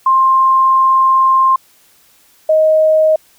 sine tone pair in turn, 1056 / 627 Hz, C6 / D#5, +16 / +13 cents, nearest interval major sixth, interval 903 cents, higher first, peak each -7 dBFS, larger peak neither, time 0.06-1.56 / 2.49-3.16 s, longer first, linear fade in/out 5 ms, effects white hiss -50 dBFS RMS until 3.38 s

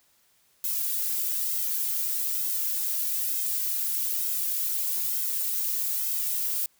violet noise with flanger, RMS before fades -28 dBFS, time 0.64-6.66 s, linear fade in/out 2 ms, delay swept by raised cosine 1.7 to 2.7 ms, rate 1.1 Hz, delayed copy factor -0.95, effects white hiss -65 dBFS RMS until 6.79 s

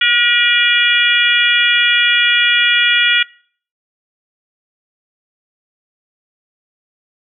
harmonic tone, 479.6 Hz, A#4, 49 cents sharp, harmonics 3 / 4 / 5 / 6 / 7, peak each -16 / -16 / -16 / -16 / -16 dBFS, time 0.01-3.23 s, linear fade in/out 5 ms, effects noise-tail reverb RT60 0.5 s tail -23 dB re dry

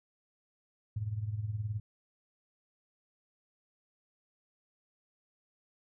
sine tone with tremolo, 106.4 Hz, G#2, 42 cents sharp, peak -29 dBFS, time 0.96-1.8 s, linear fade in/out 5 ms, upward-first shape triangle, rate 19 Hz, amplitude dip 80%, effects none

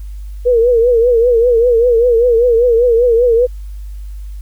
sine tone with vibrato, 474.6 Hz, A#4, 31 cents sharp, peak -7 dBFS, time 0.45-3.47 s, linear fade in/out 20 ms, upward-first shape triangle, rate 5.1 Hz, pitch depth 110 cents each way, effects added 50 Hz sine -24 dBFS peak until 4.41 s + white hiss -52 dBFS RMS until 4.41 s

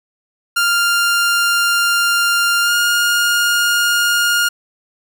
sawtooth tone with pitch glide, 1396.9 to 1418.9 Hz, F6 to F6, 0 to +27 cents, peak -9 dBFS, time 0.56-4.49 s, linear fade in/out 10 ms, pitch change +27 cents, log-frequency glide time 2.62-2.73 s, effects none

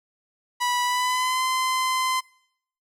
sawtooth tone with pitch glide, 981 to 1031.6 Hz, B5 to C6, -12 to -25 cents, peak -18 dBFS, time 0.6-2.21 s, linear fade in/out 20 ms, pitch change +87 cents, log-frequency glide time 0.83-1.43 s, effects noise-tail reverb RT60 0.7 s tail -23 dB re dry + low-pass 12000 Hz 12 dB/octave

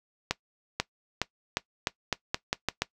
accelerating click train, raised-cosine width 0.2 ms, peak -8 dBFS, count 10, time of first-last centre 0.31-2.82 s, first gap 490 ms, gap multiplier 0.85, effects noise-tail reverb RT60 0.1 s tail -19 dB re dry

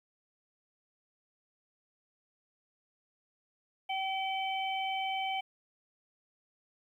harmonic tone, 768 Hz, G5, 36 cents flat, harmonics 1 / 3 / 4, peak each -33 / -38 / -39 dBFS, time 3.89-5.41 s, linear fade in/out 10 ms, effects 11-bit

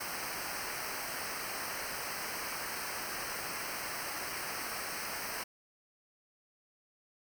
pink noise with comb filter, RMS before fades -39 dBFS, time 0-5.44 s, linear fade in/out 10 ms, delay 0.28 ms, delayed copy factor -0.9, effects none

